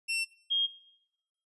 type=tone pair in turn; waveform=sawtooth / sine; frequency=2701 / 3241 Hz; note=E7 / G#7; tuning=+42 / -43 cents; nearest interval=minor third; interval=315 cents; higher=second; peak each=-26 / -25 dBFS; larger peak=second; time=0.08-0.25 / 0.5-0.67 s; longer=neither; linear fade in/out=20 ms; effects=noise-tail reverb RT60 0.9 s tail -21 dB re dry + resampled to 24000 Hz